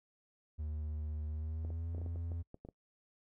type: tone with pitch glide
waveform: triangle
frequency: 76.3 to 84.17 Hz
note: D#2 to E2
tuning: -33 to +37 cents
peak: -35 dBFS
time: 0.58-2.43 s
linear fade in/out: 20 ms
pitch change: +170 cents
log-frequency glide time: 1.29-1.93 s
type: clicks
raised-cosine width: 2 ms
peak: -35 dBFS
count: 11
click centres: 1.649 / 1.704 / 1.948 / 1.982 / 2.016 / 2.062 / 2.159 / 2.318 / 2.544 / 2.65 / 2.688 s
effects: noise-tail reverb RT60 0.1 s tail -23 dB re dry